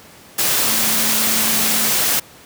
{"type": "tone in noise", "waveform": "sine", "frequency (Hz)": 220, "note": "A3", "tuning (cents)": 0, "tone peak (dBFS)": -28, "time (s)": [0.67, 1.91], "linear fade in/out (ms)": 10, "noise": "white", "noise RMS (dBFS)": -17, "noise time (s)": [0.38, 2.2], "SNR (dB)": -14, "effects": ["pink hiss -43 dBFS RMS until 2.45 s", "high-pass 100 Hz 12 dB/octave"]}